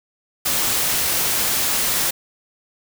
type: noise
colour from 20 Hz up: white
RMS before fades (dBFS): -20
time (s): 0.45-2.11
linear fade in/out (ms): 10
effects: none